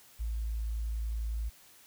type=tone; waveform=sine; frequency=55.5 Hz; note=A1; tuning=16 cents sharp; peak=-31 dBFS; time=0.19-1.5 s; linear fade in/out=20 ms; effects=white hiss -58 dBFS RMS until 1.86 s